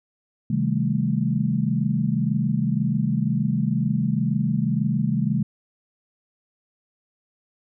sine chord, A half-diminished seventh, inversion first, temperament just, 132 / 158.4 / 198 / 220 Hz, C3 / Eb3 / G3 / A3, +16 / +31 / +18 / 0 cents, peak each -25 dBFS, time 0.5-5.43 s, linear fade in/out 5 ms, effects none

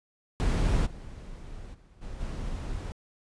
brown noise with level steps, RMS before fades -24 / -42 / -54 / -39 / -34 dBFS, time 0.4-2.92 s, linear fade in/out 0 ms, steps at 0.85 / 1.73 / 2.01 / 2.19 s, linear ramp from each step 20 ms, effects resampled to 22050 Hz

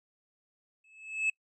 triangle tone with exponential growth, 2600 Hz, E7, 24 cents flat, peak -22 dBFS, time 0.84-1.3 s, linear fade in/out 5 ms, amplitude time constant 100 ms, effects noise-tail reverb RT60 0.1 s tail -26 dB re dry + resampled to 24000 Hz

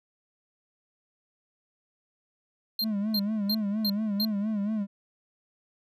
square tone bursts, 4186 Hz, C8, in tune, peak -26 dBFS, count 5, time 2.79-4.25 s, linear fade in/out 2 ms, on 52 ms, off 300 ms
triangle tone with vibrato, 209.5 Hz, G#3, 15 cents sharp, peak -24 dBFS, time 2.81-4.87 s, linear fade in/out 50 ms, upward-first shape sine, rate 4.3 Hz, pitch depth 94 cents each way
effects none

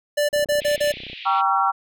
square tone bursts, 587.3 Hz, D5, in tune, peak -18 dBFS, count 5, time 0.17-0.922 s, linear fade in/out 10 ms, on 120 ms, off 38 ms
click train, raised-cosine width 2 ms, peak -27 dBFS, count 26, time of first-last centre 0.33-1.131 s, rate 31.2 Hz
pink band-pass noise, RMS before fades -37 dBFS, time 0.6-1.42 s, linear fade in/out 20 ms, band 2200 to 3800 Hz, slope 48 dB/octave
sine chord, G diminished seventh, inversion none, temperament just, 784 / 940.8 / 1128.9 / 1354.7 Hz, G5 / Bb5 / Db6 / Fb6, 0 / +16 / +31 / +47 cents, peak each -21 / -24 / -23 / -21 dBFS, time 1.25-1.72 s, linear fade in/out 20 ms
effects none

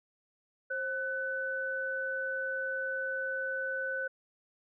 sine tone pair together, 530.3 / 1500 Hz, C5 / F#6, +23 / +23 cents, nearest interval octave + tritone, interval 1800 cents, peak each -37 / -33 dBFS, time 0.7-4.08 s, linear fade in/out 10 ms, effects none

